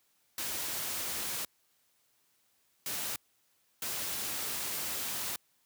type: noise bursts at uneven times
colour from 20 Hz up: white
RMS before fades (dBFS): -36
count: 3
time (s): 0.38-1.45 / 2.86-3.16 / 3.82-5.36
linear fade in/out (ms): 2
effects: white hiss -72 dBFS RMS until 5.65 s + high-pass 60 Hz 12 dB/octave